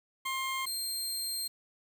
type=tone pair in turn; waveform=20% pulse; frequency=1061 / 4186 Hz; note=C6 / C8; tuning=+24 / 0 cents; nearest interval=2 octaves; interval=2376 cents; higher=second; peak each=-27 dBFS; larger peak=neither; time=0.25-0.66 / 0.66-1.48 s; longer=second; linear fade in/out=10 ms; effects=9-bit